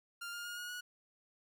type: tone with pitch steps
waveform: sawtooth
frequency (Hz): 1396.9 / 1412.3 / 1427.9 / 1443.7 / 1459.6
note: F6 / F6 / F6 / F#6 / F#6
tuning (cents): 0 / +19 / +38 / -43 / -24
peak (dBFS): -38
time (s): 0.21-0.81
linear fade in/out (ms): 10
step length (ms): 120
effects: none